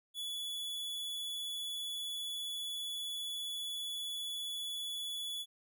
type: tone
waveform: 45% pulse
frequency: 3417 Hz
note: G#7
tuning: 49 cents sharp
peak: -38 dBFS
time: 0.14-5.46 s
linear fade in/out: 50 ms
effects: none